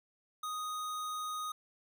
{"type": "tone", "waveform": "square", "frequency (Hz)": 1244.5, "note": "D#6", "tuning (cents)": 0, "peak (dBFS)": -37, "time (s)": [0.43, 1.52], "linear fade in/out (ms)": 5, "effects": []}